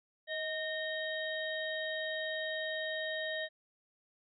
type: harmonic tone with a mistuned harmonic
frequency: 631 Hz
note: D#5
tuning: 24 cents sharp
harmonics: 1 / 3 / 5 / 6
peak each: -38 / -38 / -46 / -43 dBFS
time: 0.27-3.49 s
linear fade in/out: 50 ms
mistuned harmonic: 3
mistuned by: -49 cents
effects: none